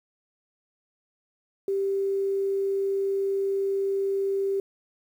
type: tone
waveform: sine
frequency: 392.3 Hz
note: G4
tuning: 1 cent sharp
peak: -23 dBFS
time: 1.68-4.6 s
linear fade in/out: 2 ms
effects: 9-bit